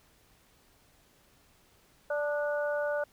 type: harmonic tone with a mistuned harmonic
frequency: 293.2 Hz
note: D4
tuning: 3 cents flat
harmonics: 2 / 3 / 4 / 5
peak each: -29 / -41 / -44 / -36 dBFS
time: 2.1-3.04 s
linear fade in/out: 5 ms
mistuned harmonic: 4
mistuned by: +25 cents
effects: pink hiss -64 dBFS RMS until 3.12 s